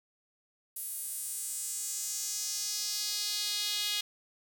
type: tone with high-pass filter sweep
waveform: sawtooth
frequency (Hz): 415.3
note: G#4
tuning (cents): 0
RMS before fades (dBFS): -35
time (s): 0.76-4.01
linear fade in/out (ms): 5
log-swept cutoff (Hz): 11000 to 3400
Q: 2.5
effects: none